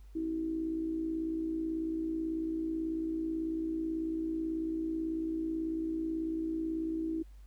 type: tone with amplitude modulation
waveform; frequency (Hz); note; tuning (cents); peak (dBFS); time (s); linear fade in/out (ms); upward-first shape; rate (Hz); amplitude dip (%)
sine; 322.9; E4; -36; -29; 0.15-7.23; 10; sine; 58.2; 55
effects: added 50 Hz sine -49 dBFS peak until 7.46 s + pink hiss -70 dBFS RMS until 7.46 s